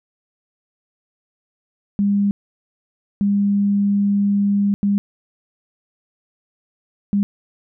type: tone bursts at uneven times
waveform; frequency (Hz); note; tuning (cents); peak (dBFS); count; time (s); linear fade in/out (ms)
sine; 201.6; G3; +49; -14; 4; 1.99-2.31 / 3.21-4.74 / 4.83-4.98 / 7.13-7.23; 0
effects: none